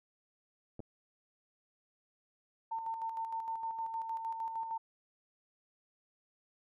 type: clicks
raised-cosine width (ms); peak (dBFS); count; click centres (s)
2; -32; 2; 0.794 / 0.803
type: tone with tremolo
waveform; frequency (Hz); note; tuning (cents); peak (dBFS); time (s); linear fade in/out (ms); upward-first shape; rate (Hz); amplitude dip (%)
sine; 903; A5; +45; -34; 2.71-4.78; 10; square; 6.5; 45
effects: none